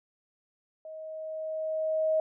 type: tone with level ramp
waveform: sine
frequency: 631 Hz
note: D#5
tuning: 24 cents sharp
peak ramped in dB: -40 to -22 dBFS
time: 0.85-2.2 s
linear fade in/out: 2 ms
effects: none